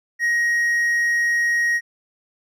triangle tone, 1884 Hz, A#6, 18 cents sharp, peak -15 dBFS, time 0.19-1.81 s, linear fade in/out 50 ms, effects none

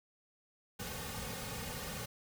pink noise with comb filter, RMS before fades -42 dBFS, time 0.79-2.06 s, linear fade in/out 10 ms, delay 3 ms, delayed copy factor -0.85, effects none

